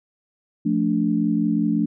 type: chord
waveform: sine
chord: D minor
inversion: first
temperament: equal with one note detuned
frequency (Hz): 174.61 / 220 / 290.8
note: F3 / A3 / D4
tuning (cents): 0 / 0 / -17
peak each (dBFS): -24 / -21 / -22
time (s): 0.65-1.86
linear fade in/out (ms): 10
effects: none